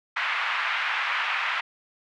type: band-pass noise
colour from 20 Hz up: white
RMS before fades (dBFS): -27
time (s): 0.16-1.61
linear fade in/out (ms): 10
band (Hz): 950 to 2500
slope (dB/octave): 24
effects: none